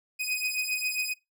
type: beating tone pair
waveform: sawtooth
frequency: 2499 / 2506.4 Hz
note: D#7 / D#7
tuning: +7 / +12 cents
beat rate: 7.4 Hz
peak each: -28 dBFS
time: 0.19-1.14 s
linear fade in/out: 20 ms
effects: noise-tail reverb RT60 0.2 s tail -20 dB re dry